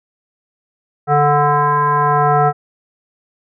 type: tone with frequency modulation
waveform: sine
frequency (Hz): 146.83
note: D3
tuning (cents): 0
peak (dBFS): -10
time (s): 1.07-2.53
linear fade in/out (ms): 50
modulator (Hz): 293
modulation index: 4.1
effects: none